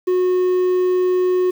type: tone with quantisation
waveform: triangle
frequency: 364.9 Hz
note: F#4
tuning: 24 cents flat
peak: -12 dBFS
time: 0.07-1.51 s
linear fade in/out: 10 ms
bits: 7
effects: none